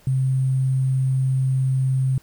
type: tone with sample-and-hold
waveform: sine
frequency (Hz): 131.6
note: C3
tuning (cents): +10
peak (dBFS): -17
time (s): 0.07-2.18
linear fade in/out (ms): 2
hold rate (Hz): 8820
effects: pink hiss -54 dBFS RMS until 2.22 s